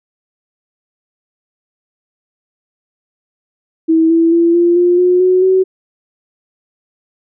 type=tone with pitch steps; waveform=sine; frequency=323.8 / 330.8 / 337.9 / 345.2 / 352.7 / 360.3 / 368.1 / 376.1 Hz; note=E4 / E4 / E4 / F4 / F4 / F#4 / F#4 / F#4; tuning=-31 / +6 / +43 / -20 / +17 / -46 / -9 / +28 cents; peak=-7 dBFS; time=3.88-5.64 s; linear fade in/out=20 ms; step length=220 ms; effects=none